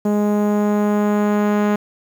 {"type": "tone with low-pass filter sweep", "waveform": "sawtooth", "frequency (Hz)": 207.7, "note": "G#3", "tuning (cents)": 0, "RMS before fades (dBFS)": -17, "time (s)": [0.05, 1.76], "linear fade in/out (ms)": 5, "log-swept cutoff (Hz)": [730, 1700], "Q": 0.81, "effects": ["7-bit"]}